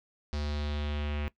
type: tone with low-pass filter sweep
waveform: square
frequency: 73.8 Hz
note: D2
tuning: 9 cents sharp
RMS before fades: -33 dBFS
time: 0.33-1.28 s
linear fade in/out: 0 ms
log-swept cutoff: 4800 to 2600 Hz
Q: 2.9
effects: noise-tail reverb RT60 0.1 s tail -19 dB re dry